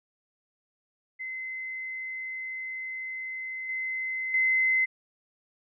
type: tone with level steps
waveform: sine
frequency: 2054 Hz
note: C7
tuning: 33 cents flat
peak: -33 / -29 / -21 dBFS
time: 1.19-4.86 s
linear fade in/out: 20 ms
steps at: 3.69 / 4.34 s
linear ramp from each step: 2 ms
effects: none